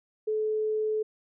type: tone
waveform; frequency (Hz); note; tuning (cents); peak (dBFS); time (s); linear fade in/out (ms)
sine; 431.6; A4; -33; -25; 0.27-1.03; 10
effects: none